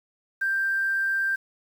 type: tone with quantisation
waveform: sine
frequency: 1577 Hz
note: G6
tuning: 10 cents sharp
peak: -22 dBFS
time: 0.41-1.36 s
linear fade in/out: 10 ms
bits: 8
effects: none